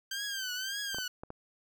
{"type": "tone with vibrato", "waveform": "15% pulse", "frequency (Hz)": 1563, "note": "G6", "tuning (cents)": -6, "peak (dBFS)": -28, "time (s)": [0.11, 1.08], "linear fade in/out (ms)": 5, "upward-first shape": "triangle", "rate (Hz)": 1.8, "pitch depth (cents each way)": 120}
{"type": "clicks", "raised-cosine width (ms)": 1, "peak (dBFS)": -27, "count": 4, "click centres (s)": [0.946, 0.985, 1.235, 1.304]}
{"effects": []}